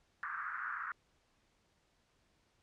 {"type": "band-pass noise", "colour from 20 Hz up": "white", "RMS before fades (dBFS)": -41, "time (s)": [0.23, 0.92], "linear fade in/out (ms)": 0, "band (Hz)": [1200, 1600], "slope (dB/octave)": 48, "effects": ["pink hiss -74 dBFS RMS until 2.62 s", "low-pass 7000 Hz 12 dB/octave"]}